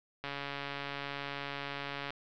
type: click train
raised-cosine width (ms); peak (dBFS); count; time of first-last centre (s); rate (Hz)
0.3; -22; 264; 0.24-2.105; 141
effects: low-pass 5000 Hz 12 dB/octave